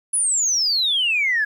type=exponential sweep; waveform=sine; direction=down; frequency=10350 to 1651 Hz; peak=-16 dBFS; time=0.13-1.45 s; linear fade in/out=10 ms; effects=tanh soft clip ceiling -12 dBFS + 9-bit